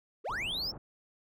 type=linear sweep; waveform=triangle; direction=up; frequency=329.6 to 5500 Hz; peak=-31 dBFS; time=0.24-0.72 s; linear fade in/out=20 ms
type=low-pass noise; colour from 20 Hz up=pink; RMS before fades=-46 dBFS; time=0.29-0.78 s; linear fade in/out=5 ms; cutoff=1100 Hz; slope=24 dB/octave
effects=none